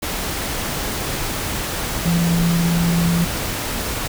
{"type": "tone in noise", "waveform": "sine", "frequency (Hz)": 170, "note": "F3", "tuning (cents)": -46, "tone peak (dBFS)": -15, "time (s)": [2.05, 3.25], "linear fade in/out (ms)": 10, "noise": "pink", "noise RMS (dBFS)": -24, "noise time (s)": [0.02, 4.08], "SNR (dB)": 6, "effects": []}